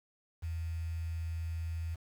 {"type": "tone with quantisation", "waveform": "sine", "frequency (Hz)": 82.41, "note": "E2", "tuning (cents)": 0, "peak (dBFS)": -34, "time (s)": [0.42, 1.96], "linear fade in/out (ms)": 20, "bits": 9, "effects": []}